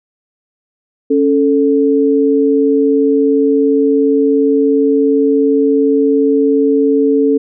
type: tone pair together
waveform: sine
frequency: 277.2 / 440 Hz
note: C#4 / A4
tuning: 0 / 0 cents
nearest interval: minor sixth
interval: 800 cents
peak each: -11 dBFS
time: 1.1-7.38 s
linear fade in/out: 10 ms
effects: none